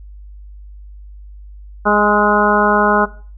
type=harmonic tone with a mistuned harmonic; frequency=207.7 Hz; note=G#3; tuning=in tune; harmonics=1 / 2 / 3 / 4 / 5 / 6 / 7; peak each=-18 / -18 / -18 / -18 / -18 / -18 / -18 dBFS; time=1.85-3.06 s; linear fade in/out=20 ms; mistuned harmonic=6; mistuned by=+27 cents; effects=noise-tail reverb RT60 0.4 s tail -17 dB re dry + added 50 Hz sine -33 dBFS peak until 3.37 s